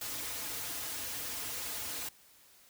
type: noise with comb filter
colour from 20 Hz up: white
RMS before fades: -39 dBFS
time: 0.01-2.09 s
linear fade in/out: 5 ms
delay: 5.2 ms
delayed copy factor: -1
effects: white hiss -61 dBFS RMS until 2.69 s